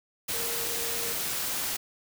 sine tone in noise, 466.2 Hz, A#4, in tune, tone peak -39 dBFS, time 0.33-1.13 s, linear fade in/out 10 ms, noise white, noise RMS -31 dBFS, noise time 0.28-1.77 s, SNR -11 dB, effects none

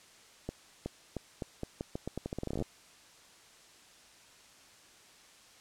accelerating click train, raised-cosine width 2 ms, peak -22 dBFS, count 22, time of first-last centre 0.49-2.623 s, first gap 370 ms, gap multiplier 0.83, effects white hiss -58 dBFS RMS until 5.6 s + low-pass 8000 Hz 12 dB/octave

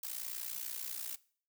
blue noise with amplitude modulation, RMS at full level -38 dBFS, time 0.03-1.16 s, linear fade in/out 5 ms, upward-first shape sine, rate 60.3 Hz, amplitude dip 80%, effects noise-tail reverb RT60 0.5 s tail -21 dB re dry

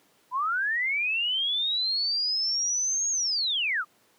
sine linear two-way sweep, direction up then down, 964 to 6630 to 1134 Hz, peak -24 dBFS, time 0.31-3.85 s, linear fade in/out 50 ms, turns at 3.1 s, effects pink hiss -63 dBFS RMS until 4.18 s + high-pass 200 Hz 12 dB/octave

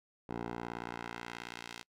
10% pulse tone with band-pass filter sweep, 58.5 Hz, A#1, 7 cents sharp, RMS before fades -43 dBFS, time 0.29-1.83 s, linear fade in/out 5 ms, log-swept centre 540 to 3900 Hz, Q 0.73, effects noise-tail reverb RT60 0.1 s tail -26 dB re dry

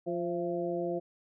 harmonic tone with a mistuned harmonic, 174.61 Hz, F3, in tune, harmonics 1 / 2 / 3 / 4, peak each -39 / -33 / -36 / -37 dBFS, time 0.06-1 s, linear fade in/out 20 ms, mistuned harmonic 4, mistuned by -54 cents, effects none

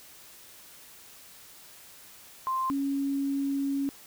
sine tone pair in turn, 1046.5 / 277.2 Hz, C6 / C#4, 0 / 0 cents, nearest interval octave + major seventh, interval 2300 cents, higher first, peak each -26 dBFS, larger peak neither, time 2.47-2.7 / 2.7-3.89 s, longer second, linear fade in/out 0 ms, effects white hiss -51 dBFS RMS until 4.06 s

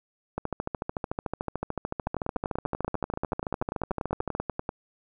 two click trains, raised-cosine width 1 ms, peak -15 / -15 dBFS, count 55 / 28, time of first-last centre 0.38-4.351 / 2.07-4.691 s, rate 13.6 / 10.3 Hz, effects none

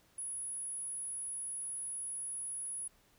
sine tone, 10280 Hz, E9, 45 cents flat, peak -38 dBFS, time 0.18-2.88 s, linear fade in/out 5 ms, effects pink hiss -68 dBFS RMS until 3.18 s

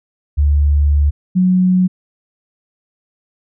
sine tone pair in turn, 72.7 / 183.66 Hz, D2 / F#3, -17 / -13 cents, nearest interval octave + major third, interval 1604 cents, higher second, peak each -9 dBFS, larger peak neither, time 0.37-1.11 / 1.35-1.88 s, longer first, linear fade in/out 20 ms, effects none

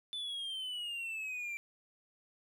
triangle exponential sweep, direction down, 3520 to 2341 Hz, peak -36 dBFS, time 0.13-1.57 s, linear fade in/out 0 ms, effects none

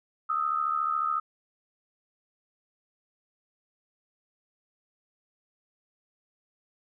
sine tone pair together, 1244.5 / 1318.5 Hz, D#6 / E6, 0 / 0 cents, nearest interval minor second, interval 100 cents, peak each -27 / -29 dBFS, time 0.29-1.2 s, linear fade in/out 10 ms, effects none

